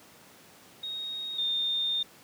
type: tone pair in turn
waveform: sine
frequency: 3745 / 3636 Hz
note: A#7 / A#7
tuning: +7 / -44 cents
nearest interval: minor second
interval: 51 cents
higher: first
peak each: -33 / -26 dBFS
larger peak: second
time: 0.83-1.38 / 1.38-2.03 s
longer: second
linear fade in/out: 5 ms
effects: pink hiss -54 dBFS RMS until 2.23 s + high-pass 150 Hz 12 dB/octave